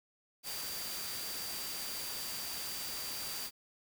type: tone in noise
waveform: sine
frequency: 4699 Hz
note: D8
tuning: in tune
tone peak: -44 dBFS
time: 0.43-3.51 s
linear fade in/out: 50 ms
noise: white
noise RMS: -41 dBFS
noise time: 0.43-3.51 s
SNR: -6 dB
effects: none